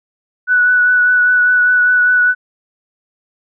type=tone with vibrato; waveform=sine; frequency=1480 Hz; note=F#6; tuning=in tune; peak=-8 dBFS; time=0.47-2.35 s; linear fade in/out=50 ms; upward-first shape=triangle; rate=5 Hz; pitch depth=19 cents each way; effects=none